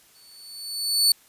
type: tone with exponential growth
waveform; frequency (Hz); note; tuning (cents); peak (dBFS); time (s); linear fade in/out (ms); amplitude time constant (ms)
sawtooth; 4470; C#8; +14; -11; 0.15-1.12; 2; 210
effects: white hiss -56 dBFS RMS until 1.28 s + resampled to 32000 Hz